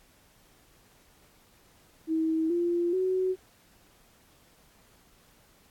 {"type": "tone with pitch steps", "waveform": "sine", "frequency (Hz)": [320.8, 345.8, 372.8], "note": ["E4", "F4", "F#4"], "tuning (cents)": [-47, -17, 13], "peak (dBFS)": -24, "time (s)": [2.07, 3.36], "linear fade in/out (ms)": 50, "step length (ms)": 430, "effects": ["pink hiss -61 dBFS RMS until 5.7 s", "AAC 64 kbps"]}